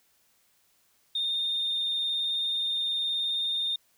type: tone with vibrato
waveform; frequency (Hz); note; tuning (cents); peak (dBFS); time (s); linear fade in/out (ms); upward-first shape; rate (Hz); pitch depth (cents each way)
sine; 3647; A#7; -39; -25; 1.15-3.76; 5; sine; 19; 16
effects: tanh soft clip ceiling -22 dBFS + white hiss -67 dBFS RMS until 3.97 s